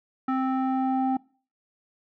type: tone with low-pass filter sweep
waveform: square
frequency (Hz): 262.1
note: C4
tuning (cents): +3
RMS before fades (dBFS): -25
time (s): 0.28-1.17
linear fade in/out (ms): 5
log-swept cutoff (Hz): 1300 to 760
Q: 2.6
effects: noise-tail reverb RT60 0.4 s tail -22 dB re dry